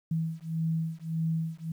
sine beating tone pair, 161.4 / 163.1 Hz, E3 / E3, -36 / -18 cents, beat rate 1.7 Hz, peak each -31 dBFS, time 0.11-1.72 s, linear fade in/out 5 ms, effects 10-bit

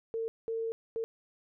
sine tone bursts at uneven times, 452.8 Hz, A4, 50 cents sharp, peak -31 dBFS, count 3, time 0.14-0.28 / 0.48-0.72 / 0.96-1.04 s, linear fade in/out 0 ms, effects none

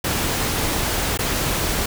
pink noise with dropouts, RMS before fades -22 dBFS, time 0.04-1.86 s, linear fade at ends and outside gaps 5 ms, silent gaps 1.175-1.189 s, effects none

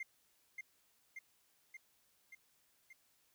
triangle tone with echo, 2100 Hz, C7, 6 cents sharp, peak -37 dBFS, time 0-0.03 s, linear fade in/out 5 ms, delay 580 ms, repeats 5, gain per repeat -3 dB, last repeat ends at 2.93 s, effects tanh soft clip ceiling -36 dBFS + white hiss -74 dBFS RMS until 3.34 s

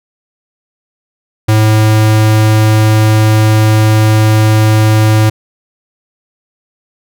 square tone, 108.5 Hz, A2, 24 cents flat, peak -6 dBFS, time 1.48-5.3 s, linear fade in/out 10 ms, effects none

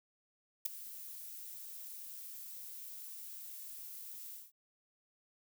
violet noise with ADSR envelope, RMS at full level -30 dBFS, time 0.65-4.52 s, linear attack 11 ms, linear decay 3 ms, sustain -18 dB, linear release 180 ms, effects none

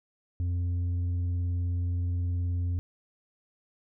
sine tone with tanh clipping, 88.1 Hz, F2, 16 cents sharp, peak -27 dBFS, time 0.4-2.79 s, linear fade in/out 0 ms, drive 4 dB, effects none

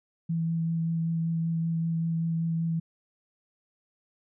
sine tone with vibrato, 164.81 Hz, E3, in tune, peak -25 dBFS, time 0.29-2.8 s, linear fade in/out 10 ms, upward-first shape sine, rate 5.2 Hz, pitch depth 11 cents each way, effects none

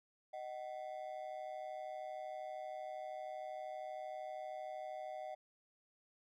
triangle ring-modulated tone, 687 Hz, F5, 29 cents flat, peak -38 dBFS, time 0.33-5.35 s, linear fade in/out 10 ms, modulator 66.4 Hz, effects none

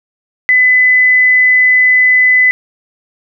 sine tone, 2008 Hz, B6, 28 cents sharp, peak -5 dBFS, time 0.49-2.51 s, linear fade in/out 0 ms, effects none

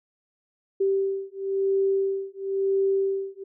sine beating tone pair, 389.2 / 390.18 Hz, G4 / G4, -12 / -8 cents, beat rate 0.98 Hz, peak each -25 dBFS, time 0.8-3.44 s, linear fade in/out 10 ms, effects none

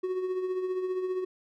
triangle tone with tremolo, 370 Hz, F#4, in tune, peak -24 dBFS, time 0.03-1.25 s, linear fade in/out 10 ms, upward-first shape triangle, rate 15 Hz, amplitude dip 55%, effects none

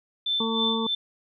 sine tone with tremolo, 3539 Hz, A7, 9 cents sharp, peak -22 dBFS, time 0.26-0.95 s, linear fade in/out 5 ms, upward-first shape sine, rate 3.2 Hz, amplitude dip 70%
harmonic tone, 225.5 Hz, A3, 43 cents sharp, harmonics 1 / 2 / 4 / 5, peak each -27 / -30 / -33 / -34 dBFS, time 0.4-0.87 s, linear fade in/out 5 ms
effects none

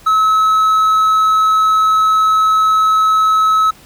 triangle tone, 1291 Hz, E6, 37 cents flat, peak -7 dBFS, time 0.06-3.71 s, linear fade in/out 10 ms, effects pink hiss -43 dBFS RMS until 3.85 s

